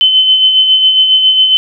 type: tone with tremolo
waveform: sine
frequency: 3053 Hz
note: G7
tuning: 46 cents flat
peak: -3 dBFS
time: 0.01-1.57 s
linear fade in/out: 0 ms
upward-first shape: sine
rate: 7.3 Hz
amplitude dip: 45%
effects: none